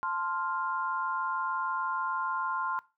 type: chord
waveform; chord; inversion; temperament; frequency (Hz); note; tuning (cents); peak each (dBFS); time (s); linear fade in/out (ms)
sine; F major; first; equal; 880 / 1046.5 / 1396.9; A5 / C6 / F6; 0 / 0 / 0; -37 / -31 / -35; 0.03-2.79; 0
effects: noise-tail reverb RT60 0.3 s tail -21 dB re dry